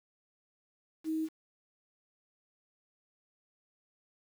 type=tone with quantisation; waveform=sine; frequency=317.1 Hz; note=D#4; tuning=33 cents sharp; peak=-30 dBFS; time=1.04-1.29 s; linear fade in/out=50 ms; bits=9; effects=none